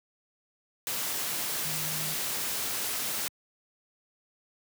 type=tone in noise; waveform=sine; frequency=155.56 Hz; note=D#3; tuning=in tune; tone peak=-39 dBFS; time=1.65-2.14 s; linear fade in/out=0 ms; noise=white; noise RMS=-32 dBFS; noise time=0.87-3.28 s; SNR=-10 dB; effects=high-pass 100 Hz 12 dB/octave